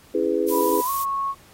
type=chord; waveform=sine; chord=C# minor seventh; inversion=none; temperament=just; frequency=277.2 / 332.6 / 415.8 / 498.9 Hz; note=C#4 / E4 / G#4 / B4; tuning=0 / +16 / +2 / +17 cents; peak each=-29 / -24 / -23 / -25 dBFS; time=0.14-0.81 s; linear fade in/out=10 ms
type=noise; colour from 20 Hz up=violet; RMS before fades=-28 dBFS; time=0.48-1.04 s; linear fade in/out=5 ms
type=tone with pitch glide; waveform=sine; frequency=986 to 1100.4 Hz; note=B5 to C#6; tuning=-3 to -13 cents; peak=-22 dBFS; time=0.5-1.35 s; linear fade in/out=50 ms; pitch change=+190 cents; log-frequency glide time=0.85-0.9 s
effects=pink hiss -52 dBFS RMS until 1.53 s + AAC 48 kbps